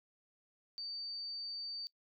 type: tone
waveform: sine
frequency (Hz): 4603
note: D8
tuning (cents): -36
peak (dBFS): -40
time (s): 0.78-1.87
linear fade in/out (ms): 0
effects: noise-tail reverb RT60 0.1 s tail -21 dB re dry